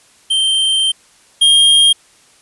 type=tone pair in turn; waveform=square; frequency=3136 / 3224 Hz; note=G7 / G7; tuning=0 / +48 cents; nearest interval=unison; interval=48 cents; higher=second; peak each=-12 / -7 dBFS; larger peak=second; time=0.3-0.92 / 1.41-1.93 s; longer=first; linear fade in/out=10 ms; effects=white hiss -49 dBFS RMS until 2.41 s + resampled to 24000 Hz